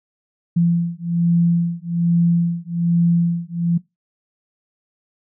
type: beating tone pair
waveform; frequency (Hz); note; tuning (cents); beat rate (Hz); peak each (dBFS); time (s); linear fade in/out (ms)
sine; 170 / 171.2; F3 / F3; -46 / -34; 1.2; -18; 0.56-3.78; 10
effects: noise-tail reverb RT60 0.2 s tail -21 dB re dry